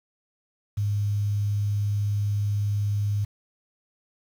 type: tone with quantisation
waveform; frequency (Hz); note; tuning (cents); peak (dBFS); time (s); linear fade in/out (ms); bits
sine; 102.7; G#2; -19; -22; 0.77-3.25; 10; 8
effects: none